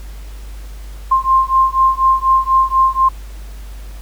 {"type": "beating tone pair", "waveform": "sine", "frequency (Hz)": [1054, 1058.1], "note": ["C6", "C6"], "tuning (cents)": [12, 19], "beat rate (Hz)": 4.1, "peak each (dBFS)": -13, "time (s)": [1.11, 3.09], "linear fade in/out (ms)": 10, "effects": ["added 50 Hz sine -28 dBFS peak until 4.01 s", "pink hiss -43 dBFS RMS until 4.01 s"]}